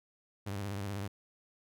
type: tone with vibrato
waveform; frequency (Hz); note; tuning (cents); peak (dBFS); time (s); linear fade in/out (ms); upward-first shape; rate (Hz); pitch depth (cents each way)
sawtooth; 100; G2; +35; -32; 0.46-1.08; 10; sine; 16; 77
effects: none